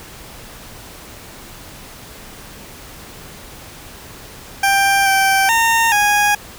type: tone with pitch steps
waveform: 20% pulse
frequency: 789 / 778 / 916 / 826 Hz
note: G5 / G5 / A#5 / G#5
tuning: +11 / -13 / -31 / -10 cents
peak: -7 dBFS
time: 4.63-6.35 s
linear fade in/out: 5 ms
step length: 430 ms
effects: pink hiss -37 dBFS RMS until 6.58 s

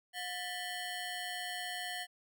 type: ring-modulated tone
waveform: 20% pulse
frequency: 1244.5 Hz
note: D#6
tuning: in tune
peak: -30 dBFS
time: 0.13-2.07 s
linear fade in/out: 50 ms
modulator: 524 Hz
effects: none

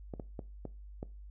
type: clicks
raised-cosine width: 2 ms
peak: -26 dBFS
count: 5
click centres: 0.138 / 0.198 / 0.392 / 0.653 / 1.029 s
effects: noise-tail reverb RT60 0.3 s tail -20 dB re dry + added 50 Hz sine -46 dBFS peak until 1.3 s

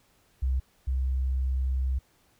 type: tone pair in turn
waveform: sine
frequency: 64.9 / 65.13 Hz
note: C2 / C2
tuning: -13 / -7 cents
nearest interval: unison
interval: 6 cents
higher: second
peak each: -23 / -24 dBFS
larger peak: first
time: 0.42-0.6 / 0.87-1.99 s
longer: second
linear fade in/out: 10 ms
effects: pink hiss -65 dBFS RMS until 2.39 s

